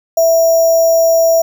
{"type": "tone with sample-and-hold", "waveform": "sine", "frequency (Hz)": 659, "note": "E5", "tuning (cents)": -1, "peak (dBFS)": -7, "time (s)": [0.17, 1.42], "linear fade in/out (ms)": 5, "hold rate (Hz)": 6300, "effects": []}